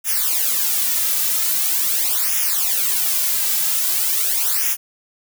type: noise with flanger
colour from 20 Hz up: blue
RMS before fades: -19 dBFS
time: 0.04-4.77 s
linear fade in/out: 50 ms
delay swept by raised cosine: 0.23 to 2.83 ms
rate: 0.43 Hz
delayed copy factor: -1
effects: none